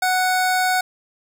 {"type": "tone", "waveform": "25% pulse", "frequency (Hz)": 740, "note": "F#5", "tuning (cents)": 0, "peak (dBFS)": -13, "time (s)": [0.02, 0.81], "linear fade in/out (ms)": 5, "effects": []}